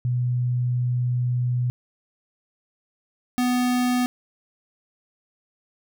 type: tone pair in turn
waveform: sine / square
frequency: 123.47 / 248.1 Hz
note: B2 / B3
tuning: 0 / +8 cents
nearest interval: octave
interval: 1208 cents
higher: second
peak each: -20 dBFS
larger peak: neither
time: 0.05-1.7 / 3.38-4.06 s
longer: first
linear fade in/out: 0 ms
effects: none